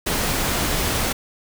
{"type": "noise", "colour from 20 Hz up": "pink", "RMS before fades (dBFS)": -22, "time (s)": [0.06, 1.13], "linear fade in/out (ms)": 10, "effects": []}